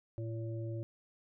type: harmonic tone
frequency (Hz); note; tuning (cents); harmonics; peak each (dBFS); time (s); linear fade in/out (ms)
113.4; A#2; -47; 1 / 3 / 5; -37 / -44 / -48; 0.18-0.83; 0
effects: none